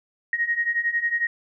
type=beating tone pair; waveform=sine; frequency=1870 / 1881 Hz; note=A#6 / A#6; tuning=+5 / +15 cents; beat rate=11 Hz; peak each=-26 / -23 dBFS; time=0.33-1.27 s; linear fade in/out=2 ms; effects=none